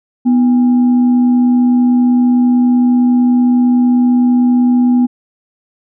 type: tone with frequency modulation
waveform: sine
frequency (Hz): 246.6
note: B3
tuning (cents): -2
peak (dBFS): -7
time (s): 0.25-5.07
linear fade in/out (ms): 20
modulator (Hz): 564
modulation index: 0.2
effects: none